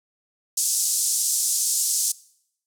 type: band-pass noise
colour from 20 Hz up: white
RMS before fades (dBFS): -23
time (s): 0.57-2.12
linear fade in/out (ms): 5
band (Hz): 5600 to 10000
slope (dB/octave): 24
effects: noise-tail reverb RT60 0.7 s tail -21 dB re dry